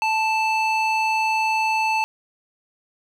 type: tone with band-pass filter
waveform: square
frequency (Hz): 880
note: A5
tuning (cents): 0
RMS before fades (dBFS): -21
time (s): 0.02-2.04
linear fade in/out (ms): 0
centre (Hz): 1900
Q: 2.2
effects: none